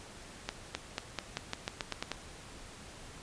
accelerating click train, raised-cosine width 0.2 ms, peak -16 dBFS, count 11, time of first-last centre 0.49-2.117 s, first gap 260 ms, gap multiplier 0.89, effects pink hiss -50 dBFS RMS until 3.22 s + resampled to 22050 Hz

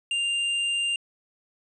sine tone with hard clipping, 2794 Hz, F7, in tune, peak -25 dBFS, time 0.11-0.96 s, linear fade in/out 2 ms, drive 7 dB, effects resampled to 22050 Hz

